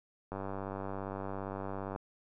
click train, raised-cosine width 1 ms, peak -25 dBFS, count 161, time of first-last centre 0.32-1.961 s, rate 97.5 Hz, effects none

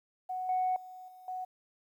sine tone with level steps, 740 Hz, F#5, in tune, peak -33 / -26 / -45 / -50 / -35 dBFS, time 0.29-1.45 s, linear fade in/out 10 ms, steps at 0.49 / 0.76 / 1.08 / 1.28 s, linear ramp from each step 2 ms, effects tanh soft clip ceiling -23 dBFS + 11-bit

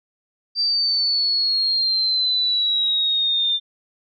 sine exponential sweep, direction down, 4691 to 3584 Hz, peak -17 dBFS, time 0.55-3.6 s, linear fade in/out 50 ms, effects none

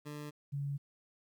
20% pulse / sine tone pair in turn, 148.3 / 141.29 Hz, D3 / C#3, +17 / +33 cents, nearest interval minor second, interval 84 cents, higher first, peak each -37 / -34 dBFS, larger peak second, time 0.05-0.31 / 0.52-0.78 s, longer neither, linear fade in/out 20 ms, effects 12-bit

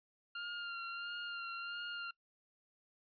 25% pulse tone with vibrato, 1396.9 Hz, F6, in tune, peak -37 dBFS, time 0.35-2.11 s, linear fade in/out 5 ms, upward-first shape sine, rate 1.5 Hz, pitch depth 28 cents each way, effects noise-tail reverb RT60 0.1 s tail -23 dB re dry + resampled to 11025 Hz

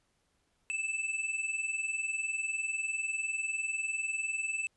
square tone pair together, 2617 / 2637 Hz, E7 / E7, -13 / 0 cents, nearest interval unison, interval 13 cents, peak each -38 / -34 dBFS, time 0.7-4.67 s, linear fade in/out 0 ms, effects pink hiss -75 dBFS RMS until 4.76 s + resampled to 24000 Hz

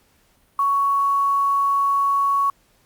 sine tone with quantisation, 1115 Hz, C#6, 10 cents sharp, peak -16 dBFS, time 0.59-2.5 s, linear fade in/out 2 ms, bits 7, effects pink hiss -60 dBFS RMS until 2.85 s + Opus 48 kbps

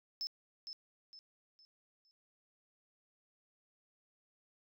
sine tone with echo, 5250 Hz, E8, 8 cents flat, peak -34 dBFS, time 0.21-0.27 s, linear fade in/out 0 ms, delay 460 ms, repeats 4, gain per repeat -9 dB, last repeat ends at 2.11 s, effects tanh soft clip ceiling -35 dBFS

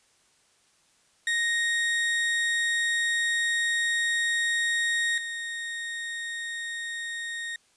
35% pulse tone pair in turn, 1864.7 / 1857.8 Hz, A#6 / A#6, 0 / -6 cents, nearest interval unison, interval 6 cents, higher first, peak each -22 / -30 dBFS, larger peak first, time 1.27-5.18 / 5.18-7.56 s, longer first, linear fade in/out 2 ms, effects white hiss -64 dBFS RMS until 7.76 s + resampled to 22050 Hz

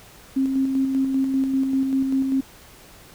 sine tone with tremolo, 267.3 Hz, C4, 37 cents sharp, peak -17 dBFS, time 0.36-2.41 s, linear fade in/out 10 ms, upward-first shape square, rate 5.1 Hz, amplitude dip 35%, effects pink hiss -47 dBFS RMS until 3.14 s

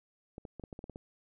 clicks, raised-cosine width 2 ms, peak -30 dBFS, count 9, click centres 0.381 / 0.452 / 0.597 / 0.638 / 0.728 / 0.791 / 0.841 / 0.897 / 0.959 s, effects none

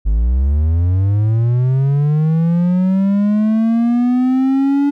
triangle linear sweep, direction up, 49 to 286.7 Hz, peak -9 dBFS, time 0.05-4.91 s, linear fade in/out 20 ms, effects none

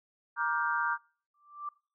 sine chord, G minor seventh, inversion first, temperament just, 940.8 / 1176 / 1411.2 / 1568 Hz, Bb5 / D6 / F6 / G6, +16 / +2 / +18 / 0 cents, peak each -33 dBFS, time 0.36-0.98 s, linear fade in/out 50 ms
sine tone with exponential growth, 1174.7 Hz, D6, in tune, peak -32 dBFS, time 1.34-1.69 s, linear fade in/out 5 ms, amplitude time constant 74 ms
effects noise-tail reverb RT60 0.4 s tail -23 dB re dry

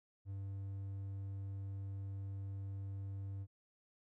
triangle tone, 98 Hz, G2, in tune, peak -39 dBFS, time 0.25-3.47 s, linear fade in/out 50 ms, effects none

